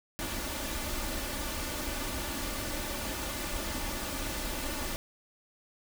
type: noise with comb filter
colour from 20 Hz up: pink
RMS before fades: -35 dBFS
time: 0.19-4.96 s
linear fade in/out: 0 ms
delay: 3.4 ms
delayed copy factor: +0.6
effects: none